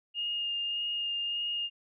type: tone with vibrato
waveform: sine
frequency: 2833 Hz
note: F7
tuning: 24 cents sharp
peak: -30 dBFS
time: 0.14-1.7 s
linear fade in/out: 50 ms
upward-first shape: sine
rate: 1.7 Hz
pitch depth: 12 cents each way
effects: none